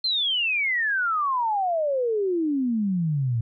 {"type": "exponential sweep", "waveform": "sine", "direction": "down", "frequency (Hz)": [4219, 110.9], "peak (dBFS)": -21, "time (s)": [0.04, 3.41], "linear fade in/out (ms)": 5, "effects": []}